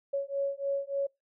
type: beating tone pair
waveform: sine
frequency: 554.4 / 557.8 Hz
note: C#5 / C#5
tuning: 0 / +11 cents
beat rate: 3.4 Hz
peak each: -32 / -32 dBFS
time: 0.13-1.07 s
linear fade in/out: 10 ms
effects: noise-tail reverb RT60 0.2 s tail -24 dB re dry